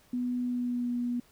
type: tone with pitch glide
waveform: sine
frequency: 246.9 to 242.5 Hz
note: B3 to B3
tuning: 0 to -31 cents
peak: -28 dBFS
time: 0.13-1.2 s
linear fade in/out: 5 ms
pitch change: -31 cents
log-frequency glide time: 0.42-0.92 s
effects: pink hiss -62 dBFS RMS until 1.31 s